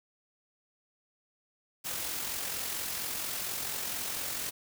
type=noise with amplitude modulation; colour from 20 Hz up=white; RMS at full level=-34 dBFS; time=1.84-4.51 s; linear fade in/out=20 ms; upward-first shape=sine; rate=44.3 Hz; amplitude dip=35%; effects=none